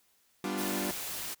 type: chord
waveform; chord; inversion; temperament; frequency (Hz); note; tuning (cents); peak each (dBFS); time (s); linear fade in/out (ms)
sawtooth; G dominant seventh; none; equal; 196 / 246.9 / 293.7 / 349.2; G3 / B3 / D4 / F4; 0 / 0 / 0 / 0; -32 / -36 / -33 / -34; 0.44-0.91; 2
type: noise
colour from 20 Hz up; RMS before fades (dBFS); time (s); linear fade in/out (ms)
white; -38; 0.57-1.35; 20
effects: white hiss -69 dBFS RMS until 1.4 s